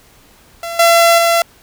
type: tone with level steps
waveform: sawtooth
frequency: 677 Hz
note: E5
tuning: 46 cents sharp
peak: -18 / -3 / -6 dBFS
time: 0.63-1.42 s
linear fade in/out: 2 ms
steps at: 0.79 / 1.18 s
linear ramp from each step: 5 ms
effects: pink hiss -47 dBFS RMS until 1.62 s